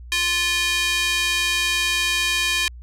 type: tone with high-pass filter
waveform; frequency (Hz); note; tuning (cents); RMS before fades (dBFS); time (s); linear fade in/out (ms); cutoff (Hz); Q
square; 349.2; F4; 0; -21; 0.12-2.68; 0; 2400; 1.6
effects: added 60 Hz sine -36 dBFS peak until 2.82 s + low-pass 11000 Hz 12 dB/octave